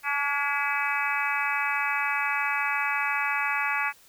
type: harmonic tone with a mistuned harmonic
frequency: 285.8 Hz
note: D4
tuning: 47 cents flat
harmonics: 3 / 4 / 5 / 6 / 7 / 8 / 9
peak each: -32 / -32 / -32 / -32 / -32 / -32 / -32 dBFS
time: 0.03-3.93 s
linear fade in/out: 50 ms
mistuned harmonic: 6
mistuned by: -41 cents
effects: white hiss -56 dBFS RMS until 4.08 s